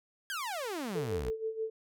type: exponential sweep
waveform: sawtooth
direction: down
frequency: 1661.2 to 53.7 Hz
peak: -31 dBFS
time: 0.3-1.3 s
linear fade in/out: 0 ms
type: tone with tremolo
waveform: sine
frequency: 442.8 Hz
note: A4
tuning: 11 cents sharp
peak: -30 dBFS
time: 0.95-1.7 s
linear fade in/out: 5 ms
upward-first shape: sine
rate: 6.3 Hz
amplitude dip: 75%
effects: none